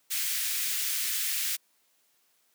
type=high-pass noise; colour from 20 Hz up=white; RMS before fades=-30 dBFS; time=0.1-1.57 s; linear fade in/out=20 ms; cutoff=1700 Hz; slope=24 dB/octave; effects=white hiss -69 dBFS RMS until 2.54 s + high-pass 200 Hz 12 dB/octave